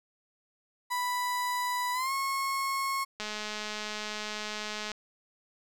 35% pulse tone with pitch glide, 987.8 to 1089.7 Hz, B5 to C#6, 0 to -30 cents, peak -27 dBFS, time 0.9-3.05 s, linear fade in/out 20 ms, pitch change +170 cents, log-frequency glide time 1.93-2.12 s
click train, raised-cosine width 0.2 ms, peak -19 dBFS, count 365, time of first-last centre 3.2-4.917 s, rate 212 Hz
effects none

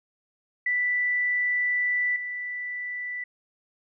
sine tone with level steps, 1975.5 Hz, B6, in tune, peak -22 / -30 dBFS, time 0.66-3.24 s, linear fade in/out 5 ms, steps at 2.16 s, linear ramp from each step 2 ms, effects none

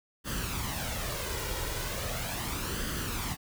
pink noise with flanger, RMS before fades -34 dBFS, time 0.24-3.37 s, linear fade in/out 50 ms, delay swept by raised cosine 0.63 to 2.13 ms, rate 0.38 Hz, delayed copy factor +0.55, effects none

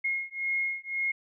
sine beating tone pair, 2152 / 2153.9 Hz, C7 / C7, +48 / +50 cents, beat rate 1.9 Hz, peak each -31 dBFS, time 0.04-1.12 s, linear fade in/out 10 ms, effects none

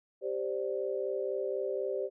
sine chord, G suspended fourth, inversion none, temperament equal, 392 / 523.3 / 587.3 Hz, G4 / C5 / D5, 0 / 0 / 0 cents, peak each -34 / -35 / -37 dBFS, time 0.21-2.1 s, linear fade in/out 50 ms, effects none

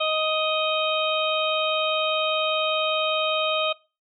harmonic tone, 625 Hz, D#5, 8 cents sharp, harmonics 1 / 2 / 4 / 5 / 6, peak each -25 / -27 / -29 / -29 / -30 dBFS, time 0-3.73 s, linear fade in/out 10 ms, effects noise-tail reverb RT60 0.3 s tail -22 dB re dry

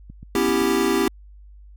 click train, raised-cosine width 5 ms, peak -27 dBFS, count 5, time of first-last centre 0.1-0.619 s, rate 7.71 Hz
square chord, C# half-diminished seventh, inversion third, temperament equal, 246.9 / 277.2 / 329.6 / 392 Hz, B3 / C#4 / E4 / G4, 0 / 0 / 0 / 0 cents, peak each -26 / -26 / -24 / -22 dBFS, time 0.35-1.08 s, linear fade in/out 2 ms
effects added 50 Hz sine -42 dBFS peak until 1.76 s

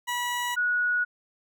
20% pulse / sine tone pair in turn, 972 / 1460 Hz, B5 / F#6, -28 / -24 cents, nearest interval perfect fifth, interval 704 cents, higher second, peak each -22 dBFS, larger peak neither, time 0.07-0.56 / 0.56-1.05 s, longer neither, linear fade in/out 20 ms, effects none

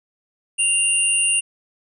sine tone pair together, 2782 / 9352 Hz, F7 / D9, -7 / -8 cents, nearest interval octave + major sixth, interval 2099 cents, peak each -19 / -18 dBFS, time 0.58-1.41 s, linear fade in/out 20 ms, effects none

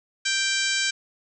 harmonic tone, 784 Hz, G5, in tune, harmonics 2 / 3 / 4 / 5 / 6 / 7 / 8 / 9 / 10, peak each -27 / -29 / -30 / -31 / -32 / -32 / -33 / -34 / -34 dBFS, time 0.25-0.91 s, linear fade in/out 10 ms, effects none

